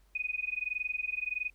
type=tone with amplitude modulation; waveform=sine; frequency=2489 Hz; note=D#7; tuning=in tune; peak=-28 dBFS; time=0.15-1.5 s; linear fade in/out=5 ms; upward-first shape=sine; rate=21.5 Hz; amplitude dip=95%; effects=added 48 Hz sine -61 dBFS peak until 1.54 s + pink hiss -71 dBFS RMS until 1.54 s